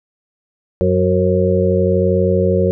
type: harmonic tone with a mistuned harmonic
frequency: 92.5 Hz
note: F#2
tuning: in tune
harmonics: 1 / 2 / 4 / 5 / 6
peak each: -18 / -18 / -18 / -18 / -18 dBFS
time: 0.81-2.71 s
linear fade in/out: 0 ms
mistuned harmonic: 6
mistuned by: -36 cents
effects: none